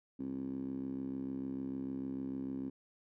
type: tone with band-pass filter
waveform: 10% pulse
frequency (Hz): 66.7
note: C2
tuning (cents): +34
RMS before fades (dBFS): -40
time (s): 0.19-2.7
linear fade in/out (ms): 10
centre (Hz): 260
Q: 4.6
effects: none